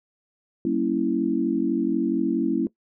sine chord, G diminished seventh, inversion none, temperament equal with one note detuned, 192.19 / 233.1 / 277.2 / 329.6 Hz, G3 / Bb3 / Db4 / Fb4, -34 / 0 / 0 / 0 cents, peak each -30 / -26 / -25 / -24 dBFS, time 0.65-2.67 s, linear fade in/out 2 ms, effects noise-tail reverb RT60 0.1 s tail -19 dB re dry

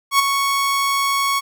sawtooth tone with ADSR envelope, 1108.7 Hz, C#6, in tune, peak -6 dBFS, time 0.11-1.41 s, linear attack 83 ms, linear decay 11 ms, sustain -7 dB, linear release 30 ms, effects none

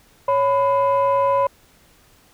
sine tone pair together, 554.4 / 999.9 Hz, C#5 / B5, 0 / +21 cents, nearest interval minor seventh, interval 1021 cents, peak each -16 dBFS, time 0.28-1.47 s, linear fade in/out 5 ms, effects tanh soft clip ceiling -11 dBFS + pink hiss -54 dBFS RMS until 2.33 s

